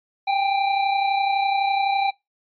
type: tone pair together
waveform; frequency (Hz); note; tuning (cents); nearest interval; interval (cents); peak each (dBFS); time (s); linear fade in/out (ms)
square; 787.1 / 819; G5 / G#5; +7 / -24; minor second; 69; -20 / -28; 0.27-2.11; 10
effects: noise-tail reverb RT60 0.2 s tail -24 dB re dry + resampled to 11025 Hz